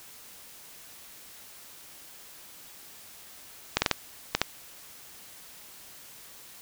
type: clicks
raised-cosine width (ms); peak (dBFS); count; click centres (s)
0.2; -4; 6; 3.77 / 3.82 / 3.862 / 3.913 / 4.35 / 4.416
effects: white hiss -49 dBFS RMS until 6.61 s